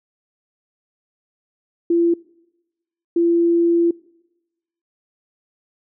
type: tone bursts at uneven times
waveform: sine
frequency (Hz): 340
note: F4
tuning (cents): -46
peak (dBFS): -13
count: 2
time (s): 1.9-2.14 / 3.16-3.91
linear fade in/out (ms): 5
effects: noise-tail reverb RT60 1.0 s tail -23 dB re dry